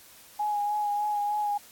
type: tone with vibrato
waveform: sine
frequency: 830.6 Hz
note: G#5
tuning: in tune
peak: -25 dBFS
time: 0.39-1.58 s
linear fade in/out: 10 ms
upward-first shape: sine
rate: 3.3 Hz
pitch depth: 22 cents each way
effects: white hiss -52 dBFS RMS until 1.71 s + AAC 64 kbps